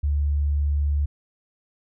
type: tone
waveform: sine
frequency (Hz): 72.5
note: D2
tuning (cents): -22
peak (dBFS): -19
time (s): 0.03-1.06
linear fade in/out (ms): 10
effects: none